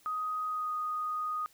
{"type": "tone with pitch glide", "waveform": "sine", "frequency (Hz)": [1252, 1240.5], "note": ["D#6", "D#6"], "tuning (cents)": [10, -6], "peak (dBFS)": -31, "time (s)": [0.06, 1.46], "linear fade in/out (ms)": 0, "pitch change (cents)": -16, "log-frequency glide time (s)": [0.48, 0.72], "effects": ["white hiss -63 dBFS RMS until 1.53 s"]}